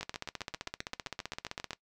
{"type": "two click trains", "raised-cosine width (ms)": 0.2, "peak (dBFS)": [-19, -21], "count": [27, 14], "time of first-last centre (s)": [[0.03, 1.707], [0.01, 1.732]], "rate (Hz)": [15.5, 7.55], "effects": ["noise-tail reverb RT60 0.1 s tail -19 dB re dry"]}